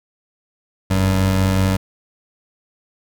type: tone pair together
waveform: 25% pulse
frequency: 44.88 / 95.1 Hz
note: F1 / F#2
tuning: +48 / +48 cents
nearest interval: octave + minor second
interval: 1300 cents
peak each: -21 / -11 dBFS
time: 0.9-1.77 s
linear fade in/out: 10 ms
effects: none